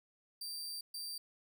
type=tone bursts at uneven times; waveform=sawtooth; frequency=4686 Hz; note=D8; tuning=5 cents flat; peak=-38 dBFS; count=2; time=0.41-0.81 / 0.94-1.18 s; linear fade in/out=5 ms; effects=none